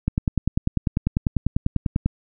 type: click train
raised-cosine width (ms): 5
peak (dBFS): -7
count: 21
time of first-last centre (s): 0.08-2.06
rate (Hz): 10.1
effects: none